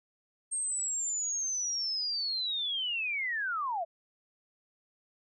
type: linear sweep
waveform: sine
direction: down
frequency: 8550 to 627 Hz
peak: -30 dBFS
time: 0.51-3.85 s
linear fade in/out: 20 ms
effects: none